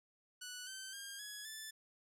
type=tone with pitch steps; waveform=10% pulse; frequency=1480 / 1543.7 / 1610.2 / 1679.6 / 1751.9 Hz; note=F#6 / G6 / G6 / G#6 / A6; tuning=0 / -27 / +46 / +19 / -8 cents; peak=-37 dBFS; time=0.41-1.71 s; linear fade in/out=10 ms; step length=260 ms; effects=none